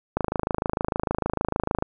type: click train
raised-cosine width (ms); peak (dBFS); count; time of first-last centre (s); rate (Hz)
1; -9; 45; 0.17-1.824; 26.6
effects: none